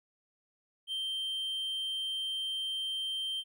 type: tone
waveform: triangle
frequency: 3140 Hz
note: G7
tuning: 2 cents sharp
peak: -31 dBFS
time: 0.87-3.44 s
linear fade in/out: 50 ms
effects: none